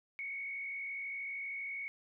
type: tone with frequency modulation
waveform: sine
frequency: 2217 Hz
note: C#7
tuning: in tune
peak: -38 dBFS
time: 0.19-1.88 s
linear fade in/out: 0 ms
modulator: 52.5 Hz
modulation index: 0.89
effects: none